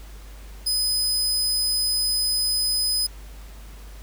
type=tone; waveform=sawtooth; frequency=5020 Hz; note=D#8; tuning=15 cents sharp; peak=-18 dBFS; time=0.66-3.07 s; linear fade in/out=10 ms; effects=added 50 Hz sine -38 dBFS peak until 4.02 s + pink hiss -49 dBFS RMS until 4.02 s